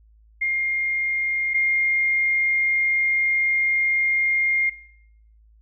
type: tone pair in turn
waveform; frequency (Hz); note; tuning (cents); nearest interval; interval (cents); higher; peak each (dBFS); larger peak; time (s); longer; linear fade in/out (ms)
sine; 2122 / 2122; C7 / C7; +24 / +24; unison; 0; neither; -20 / -17; second; 0.41-1.54 / 1.54-4.7; second; 10
effects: noise-tail reverb RT60 0.7 s tail -18 dB re dry + added 54 Hz sine -51 dBFS peak until 5.61 s